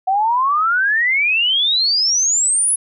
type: exponential sweep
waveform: sine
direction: up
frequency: 740 to 10600 Hz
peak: -13 dBFS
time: 0.07-2.76 s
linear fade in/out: 10 ms
effects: none